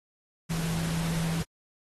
sine tone in noise, 164.81 Hz, E3, in tune, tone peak -28 dBFS, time 0.49-1.44 s, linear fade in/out 20 ms, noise pink, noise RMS -36 dBFS, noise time 0.49-1.44 s, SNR +5 dB, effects AAC 32 kbps

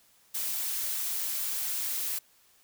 blue noise, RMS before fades -32 dBFS, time 0.34-2.19 s, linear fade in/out 10 ms, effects white hiss -63 dBFS RMS until 2.63 s

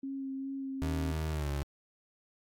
sine tone with vibrato, 270 Hz, C#4, 45 cents flat, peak -35 dBFS, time 0.03-1.12 s, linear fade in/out 5 ms, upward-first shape sine, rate 2.5 Hz, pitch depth 15 cents each way
30% pulse tone with pitch glide, 78.5 to 71.16 Hz, D#2 to C#2, +16 to +46 cents, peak -29 dBFS, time 0.82-1.63 s, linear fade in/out 0 ms, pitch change -170 cents, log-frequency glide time 1.31-1.49 s
effects AAC 64 kbps

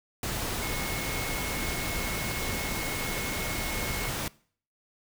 sine tone in noise, 2176 Hz, C#7, 33 cents flat, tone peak -37 dBFS, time 0.62-4.09 s, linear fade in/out 2 ms, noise pink, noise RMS -32 dBFS, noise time 0.23-4.28 s, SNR -8 dB, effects noise-tail reverb RT60 0.5 s tail -22 dB re dry

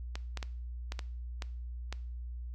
clicks, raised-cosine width 0.2 ms, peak -21 dBFS, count 7, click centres 0.155 / 0.373 / 0.428 / 0.921 / 0.992 / 1.422 / 1.926 s, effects noise-tail reverb RT60 0.5 s tail -19 dB re dry + added 60 Hz sine -38 dBFS peak until 2.54 s

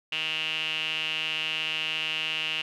sawtooth tone with band-pass filter, 157.1 Hz, D#3, 17 cents sharp, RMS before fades -30 dBFS, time 0.12-2.62 s, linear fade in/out 5 ms, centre 2800 Hz, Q 9.9, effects none

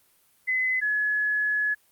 sine tone pair in turn, 2028 / 1698.3 Hz, B6 / G#6, +45 / +38 cents, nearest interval minor third, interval 307 cents, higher first, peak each -22 dBFS, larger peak neither, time 0.47-0.81 / 0.81-1.75 s, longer second, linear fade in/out 20 ms, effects white hiss -63 dBFS RMS until 1.91 s + Opus 32 kbps

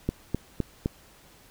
click train, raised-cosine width 3 ms, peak -12 dBFS, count 4, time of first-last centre 0.09-0.859 s, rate 3.9 Hz, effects pink hiss -55 dBFS RMS until 1.5 s

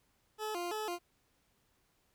20% pulse tone with vibrato, 387.8 Hz, G4, 19 cents flat, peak -31 dBFS, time 0.38-0.99 s, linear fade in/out 50 ms, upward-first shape square, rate 3 Hz, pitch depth 180 cents each way, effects pink hiss -74 dBFS RMS until 2.14 s

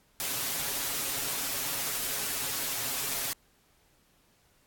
white noise with comb filter, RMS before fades -32 dBFS, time 0.2-3.33 s, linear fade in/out 0 ms, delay 7.2 ms, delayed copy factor +0.65, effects pink hiss -66 dBFS RMS until 4.66 s + AAC 64 kbps

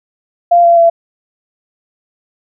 sine tone with pitch steps, 693 / 683.5 / 674 Hz, F5 / F5 / E5, -14 / -37 / +38 cents, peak -4 dBFS, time 0.51-0.9 s, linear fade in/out 10 ms, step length 130 ms, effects none

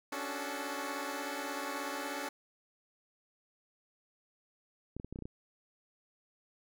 10% pulse chord, D major seventh, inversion third, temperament equal with one note detuned, 277.2 / 293.7 / 370 / 435.4 Hz, C#4 / D4 / F#4 / A4, 0 / 0 / 0 / -18 cents, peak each -32 / -34 / -37 / -35 dBFS, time 0.12-2.29 s, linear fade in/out 5 ms
clicks, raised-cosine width 3 ms, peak -29 dBFS, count 8, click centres 4.966 / 4.999 / 5.046 / 5.126 / 5.159 / 5.189 / 5.223 / 5.255 s
effects none

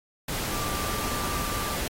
sine tone in noise, 1179 Hz, D6, 6 cents sharp, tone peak -34 dBFS, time 0.51-1.76 s, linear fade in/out 5 ms, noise pink, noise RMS -31 dBFS, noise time 0.28-1.88 s, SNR -6 dB, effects AAC 48 kbps

